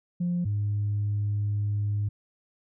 sine tone pair in turn, 175.7 / 103.22 Hz, F3 / G#2, +11 / -10 cents, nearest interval major sixth, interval 921 cents, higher first, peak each -23 dBFS, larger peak neither, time 0.2-0.45 / 0.45-2.09 s, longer second, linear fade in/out 10 ms, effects tanh soft clip ceiling -21 dBFS

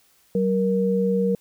sine tone pair together, 190 / 470.5 Hz, F#3 / A#4, +46 / +16 cents, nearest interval octave + major third, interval 1570 cents, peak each -21 dBFS, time 0.35-1.35 s, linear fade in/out 2 ms, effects white hiss -60 dBFS RMS until 1.4 s

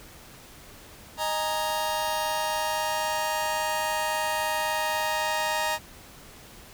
sawtooth chord, D# suspended fourth, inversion none, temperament just, 622.3 / 829.7 / 933.4 Hz, D#5 / G#5 / A#5, 0 / -2 / +2 cents, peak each -27 / -29 / -24 dBFS, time 1.17-5.79 s, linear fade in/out 50 ms, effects pink hiss -48 dBFS RMS until 6.73 s

